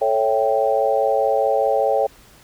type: chord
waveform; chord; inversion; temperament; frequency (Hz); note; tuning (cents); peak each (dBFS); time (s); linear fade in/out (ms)
sine; A dominant seventh; none; equal; 440 / 554.4 / 659.3 / 784; A4 / C#5 / E5 / G5; 0 / 0 / 0 / 0; -22 / -19 / -23 / -21; 0.01-2.07; 10
effects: pink hiss -49 dBFS RMS until 2.43 s